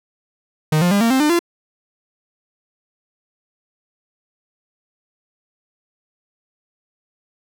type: tone with pitch steps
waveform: 45% pulse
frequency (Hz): 154.6 / 176.57 / 201.7 / 230.3 / 263 / 300.4 / 343.1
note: D#3 / F3 / G3 / A#3 / C4 / D4 / F4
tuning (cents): -11 / +19 / +50 / -21 / +9 / +39 / -31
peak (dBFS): -13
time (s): 0.72-1.392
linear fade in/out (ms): 5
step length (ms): 96
effects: none